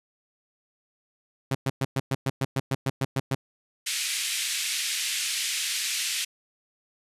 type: tone bursts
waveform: sawtooth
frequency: 134.2 Hz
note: C3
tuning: 44 cents sharp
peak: -19 dBFS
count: 13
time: 1.51-3.35 s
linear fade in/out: 5 ms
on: 40 ms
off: 110 ms
type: band-pass noise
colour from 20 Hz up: pink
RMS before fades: -29 dBFS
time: 3.86-6.25 s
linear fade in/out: 10 ms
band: 2200 to 11000 Hz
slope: 24 dB/octave
effects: resampled to 32000 Hz